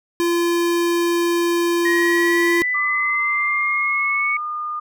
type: tone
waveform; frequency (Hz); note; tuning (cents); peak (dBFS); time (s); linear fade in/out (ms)
square; 343.2; F4; -30; -17; 0.2-2.62; 0
type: linear sweep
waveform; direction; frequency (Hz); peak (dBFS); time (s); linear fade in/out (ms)
sine; up; 1876 to 2227; -18; 1.85-4.37; 5
type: tone with pitch glide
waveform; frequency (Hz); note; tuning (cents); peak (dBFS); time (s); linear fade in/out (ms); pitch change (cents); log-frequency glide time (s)
sine; 1174.7 to 1216.8; D6 to D#6; 0 to -39; -23; 2.74-4.8; 10; +61; 4.13-4.43
effects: none